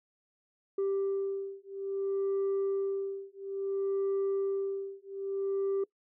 sine beating tone pair, 392 / 392.59 Hz, G4 / G4, 0 / +3 cents, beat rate 0.59 Hz, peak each -31 dBFS, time 0.78-5.84 s, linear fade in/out 5 ms, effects noise-tail reverb RT60 0.1 s tail -23 dB re dry + tanh soft clip ceiling -26 dBFS

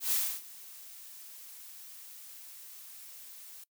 blue noise with ADSR envelope, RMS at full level -28 dBFS, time 0-3.64 s, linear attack 120 ms, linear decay 290 ms, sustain -21 dB, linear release 6 ms, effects noise-tail reverb RT60 0.1 s tail -21 dB re dry

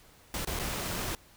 pink noise with dropouts, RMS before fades -34 dBFS, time 0.34-1.15 s, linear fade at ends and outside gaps 1 ms, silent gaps 0.449-0.472 / 0.591-0.596 s, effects pink hiss -58 dBFS RMS until 1.36 s

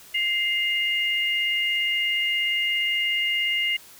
sine tone pair together, 2093 / 2838 Hz, C7 / F7, 0 / +27 cents, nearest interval perfect fourth, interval 527 cents, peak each -24 dBFS, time 0.14-3.77 s, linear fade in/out 10 ms, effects white hiss -48 dBFS RMS until 3.99 s

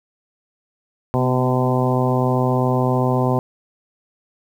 harmonic tone with a mistuned harmonic, 127.6 Hz, C3, 43 cents flat, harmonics 1 / 2 / 3 / 4 / 5 / 6 / 7 / 8, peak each -19 / -22 / -24 / -25 / -26 / -27 / -27 / -28 dBFS, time 1.14-3.39 s, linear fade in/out 0 ms, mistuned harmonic 2, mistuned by -32 cents, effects 8-bit

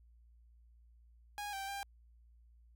sawtooth tone with pitch steps, 823 / 782 / 796 Hz, G#5 / G5 / G5, -16 / -4 / +26 cents, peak -36 dBFS, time 1.38-1.83 s, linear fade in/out 0 ms, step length 150 ms, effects added 58 Hz sine -60 dBFS peak until 2.75 s

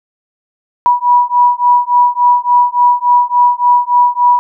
sine beating tone pair, 973 / 976.5 Hz, B5 / B5, -26 / -20 cents, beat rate 3.5 Hz, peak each -10 dBFS, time 0.86-4.39 s, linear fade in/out 0 ms, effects none

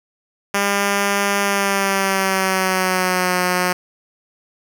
5% pulse tone with pitch glide, 200.6 to 180.79 Hz, G3 to F#3, +40 to -40 cents, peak -5 dBFS, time 0.54-3.73 s, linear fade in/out 5 ms, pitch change -180 cents, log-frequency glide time 1.43-3.37 s, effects none

